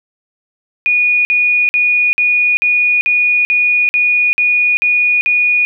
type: tone bursts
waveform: sine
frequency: 2456 Hz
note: D#7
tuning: 23 cents flat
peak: -9 dBFS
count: 11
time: 0.86-5.65 s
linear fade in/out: 0 ms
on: 390 ms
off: 50 ms
effects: none

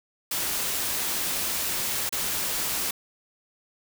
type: noise with dropouts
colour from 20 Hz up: white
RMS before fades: -28 dBFS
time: 0.31-2.91 s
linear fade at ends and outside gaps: 5 ms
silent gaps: 2.093-2.124 s
effects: none

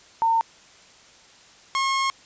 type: tone pair in turn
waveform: sine / sawtooth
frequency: 909 / 1081 Hz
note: A#5 / C#6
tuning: -44 / -44 cents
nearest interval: minor third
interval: 300 cents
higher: second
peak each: -17 dBFS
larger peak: neither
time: 0.22-0.41 / 1.75-2.1 s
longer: second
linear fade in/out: 0 ms
effects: white hiss -51 dBFS RMS until 2.25 s + resampled to 16000 Hz

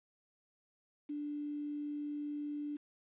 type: tone with quantisation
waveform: sine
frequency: 293.7 Hz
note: D4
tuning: in tune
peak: -37 dBFS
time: 1.09-2.77 s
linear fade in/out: 10 ms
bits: 10
effects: resampled to 8000 Hz

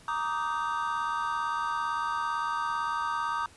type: chord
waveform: triangle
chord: Eb major seventh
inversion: second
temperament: just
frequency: 933.4 / 1166.7 / 1244.5 / 1555.6 Hz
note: Bb5 / D6 / Eb6 / G6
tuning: +2 / -12 / 0 / -14 cents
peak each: -31 / -32 / -31 / -35 dBFS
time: 0.08-3.46 s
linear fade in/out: 2 ms
effects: pink hiss -55 dBFS RMS until 3.56 s + resampled to 24000 Hz

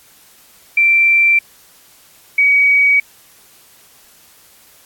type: tone pair in turn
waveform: sine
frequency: 2349 / 2263 Hz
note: D7 / C#7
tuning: 0 / +35 cents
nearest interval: minor second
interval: 65 cents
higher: first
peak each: -8 dBFS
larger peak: neither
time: 0.77-1.39 / 2.38-3 s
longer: neither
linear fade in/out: 5 ms
effects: white hiss -47 dBFS RMS until 4.85 s + AAC 64 kbps

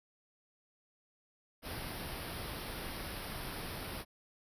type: band-stop noise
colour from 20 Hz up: pink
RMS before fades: -42 dBFS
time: 1.62-4.05 s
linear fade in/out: 50 ms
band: 5500 to 9200 Hz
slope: 96 dB/octave
effects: resampled to 32000 Hz

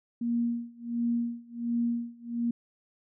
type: tone with tremolo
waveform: sine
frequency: 235.9 Hz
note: A#3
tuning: 21 cents sharp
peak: -24 dBFS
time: 0.21-2.51 s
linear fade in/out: 5 ms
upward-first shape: sine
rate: 1.4 Hz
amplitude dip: 95%
effects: none

